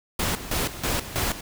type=noise with tremolo; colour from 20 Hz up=pink; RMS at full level=-25 dBFS; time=0.19-1.41 s; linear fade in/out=5 ms; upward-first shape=square; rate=3.1 Hz; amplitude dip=75%; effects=none